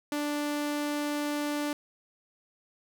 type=tone; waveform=sawtooth; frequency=293.7 Hz; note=D4; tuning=in tune; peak=-25 dBFS; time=0.12-1.73 s; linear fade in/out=2 ms; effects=none